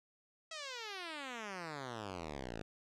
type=exponential sweep; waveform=5% pulse; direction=down; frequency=659.3 to 51.3 Hz; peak=-31 dBFS; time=0.51-2.62 s; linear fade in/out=5 ms; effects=low-pass 6000 Hz 12 dB/octave